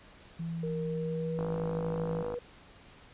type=tone; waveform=sine; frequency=166.1 Hz; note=E3; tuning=13 cents sharp; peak=-33 dBFS; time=0.39-2.23 s; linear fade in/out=10 ms
type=tone with pitch glide; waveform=sine; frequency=466.2 to 485.4 Hz; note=A#4 to B4; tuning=0 to -30 cents; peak=-34 dBFS; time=0.63-2.39 s; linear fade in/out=5 ms; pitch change=+70 cents; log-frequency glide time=0.85-1.47 s
type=click train; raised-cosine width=1 ms; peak=-24 dBFS; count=51; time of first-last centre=1.39-2.341 s; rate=52.6 Hz
effects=pink hiss -55 dBFS RMS until 3.13 s + resampled to 8000 Hz